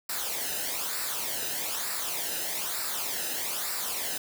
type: noise with flanger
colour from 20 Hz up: white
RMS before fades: -32 dBFS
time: 0.09-4.18 s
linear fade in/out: 5 ms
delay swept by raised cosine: 0.31 to 0.9 ms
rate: 1.1 Hz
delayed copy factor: -0.65
effects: none